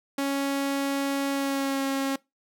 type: tone with pitch glide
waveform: sawtooth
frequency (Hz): 277.2 to 272.1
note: C#4 to C#4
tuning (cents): 0 to -32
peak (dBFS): -21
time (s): 0.18-2.16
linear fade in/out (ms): 5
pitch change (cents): -32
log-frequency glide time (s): 1.31-1.84
effects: noise-tail reverb RT60 0.2 s tail -22 dB re dry